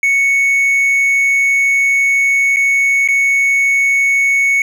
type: tone with dropouts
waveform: triangle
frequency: 2217 Hz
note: C#7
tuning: in tune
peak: -8 dBFS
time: 0.03-4.62 s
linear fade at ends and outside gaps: 2 ms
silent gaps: 2.562-2.568 / 3.077-3.086 s
effects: none